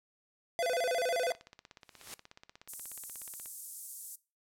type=tone with vibrato; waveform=square; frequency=585 Hz; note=D5; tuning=7 cents flat; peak=-30 dBFS; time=0.59-1.32 s; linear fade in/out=0 ms; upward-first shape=square; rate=14 Hz; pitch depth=260 cents each way
type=click train; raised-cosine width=0.2 ms; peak=-33 dBFS; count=37; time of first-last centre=1.29-3.459 s; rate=16.6 Hz
type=noise with exponential growth; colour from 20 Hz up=white; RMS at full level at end=-41 dBFS; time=1.81-2.14 s; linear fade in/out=0 ms; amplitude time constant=71 ms
type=high-pass noise; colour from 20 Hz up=white; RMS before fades=-41 dBFS; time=2.68-4.16 s; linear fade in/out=10 ms; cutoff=7800 Hz; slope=24 dB/octave
effects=noise-tail reverb RT60 0.3 s tail -20 dB re dry + low-pass 12000 Hz 12 dB/octave